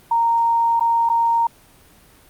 sine tone with dropouts, 927 Hz, A#5, 10 cents flat, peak -14 dBFS, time 0.11-1.47 s, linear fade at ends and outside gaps 5 ms, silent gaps 0.797-0.807 / 1.091-1.098 s, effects pink hiss -50 dBFS RMS until 2.29 s + Opus 32 kbps

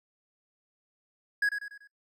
triangle tone with echo, 1661.2 Hz, G#6, in tune, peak -21 dBFS, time 1.42-1.49 s, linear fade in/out 5 ms, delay 96 ms, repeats 4, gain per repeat -7 dB, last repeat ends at 1.874 s, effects noise-tail reverb RT60 0.1 s tail -24 dB re dry

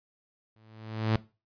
sawtooth tone with exponential growth, 110 Hz, A2, in tune, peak -18 dBFS, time 0.56-1.16 s, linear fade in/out 0 ms, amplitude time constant 130 ms, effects noise-tail reverb RT60 0.3 s tail -19 dB re dry + resampled to 11025 Hz

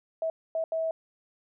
sine tone bursts at uneven times, 648 Hz, E5, 30 cents flat, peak -26 dBFS, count 3, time 0.22-0.3 / 0.55-0.64 / 0.72-0.91 s, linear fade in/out 2 ms, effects none

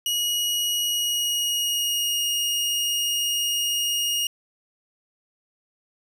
sawtooth tone with pitch glide, 2901 to 2861 Hz, F#7 to F7, -35 to +41 cents, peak -19 dBFS, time 0.06-4.27 s, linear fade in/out 2 ms, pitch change -24 cents, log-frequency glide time 0.83-2.27 s, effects none

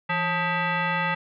sine tone with frequency modulation, 543 Hz, C#5, 36 cents flat, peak -22 dBFS, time 0.09-1.15 s, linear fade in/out 10 ms, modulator 711 Hz, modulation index 2.9, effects none

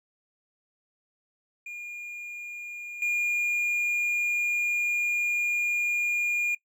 triangle tone with level steps, 2422 Hz, D#7, 47 cents flat, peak -34 / -22 dBFS, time 1.66-6.55 s, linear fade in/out 5 ms, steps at 3.02 s, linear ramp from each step 2 ms, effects noise-tail reverb RT60 0.1 s tail -20 dB re dry

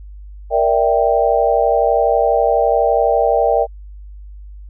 sine chord, E half-diminished seventh, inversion second, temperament equal, 466.2 / 587.3 / 659.3 / 784 Hz, Bb4 / D5 / E5 / G5, 0 / 0 / 0 / 0 cents, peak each -17 dBFS, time 0.5-3.67 s, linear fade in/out 50 ms, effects added 50 Hz sine -32 dBFS peak until 4.69 s

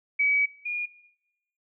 sine tone pair in turn, 2276 / 2432 Hz, C#7 / D#7, +45 / -40 cents, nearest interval minor second, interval 115 cents, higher second, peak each -20 / -28 dBFS, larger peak first, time 0.19-0.46 / 0.65-0.86 s, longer first, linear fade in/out 10 ms, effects noise-tail reverb RT60 0.9 s tail -19 dB re dry

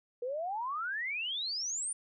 sine exponential sweep, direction up, 470.7 to 9397 Hz, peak -33 dBFS, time 0.22-1.93 s, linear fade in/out 5 ms, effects none

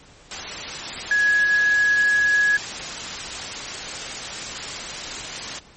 sine tone in noise, 1674 Hz, G#6, 13 cents sharp, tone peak -15 dBFS, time 1.11-2.57 s, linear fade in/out 2 ms, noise white, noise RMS -30 dBFS, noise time 0.31-5.59 s, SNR +12 dB, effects pink hiss -49 dBFS RMS until 5.76 s + MP3 32 kbps

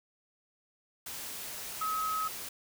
sine tone in noise, 1277 Hz, D#6, 45 cents sharp, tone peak -30 dBFS, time 1.81-2.28 s, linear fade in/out 5 ms, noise white, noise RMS -41 dBFS, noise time 1.06-2.49 s, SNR +8 dB, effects none

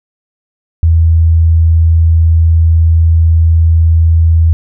sine tone, 81.9 Hz, E2, 11 cents flat, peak -4 dBFS, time 0.83-4.53 s, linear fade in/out 0 ms, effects none

